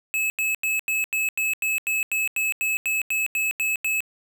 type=tone bursts; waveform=square; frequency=2591 Hz; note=E7; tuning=30 cents flat; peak=-22 dBFS; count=16; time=0.14-4.005 s; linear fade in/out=0 ms; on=160 ms; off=87 ms; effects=none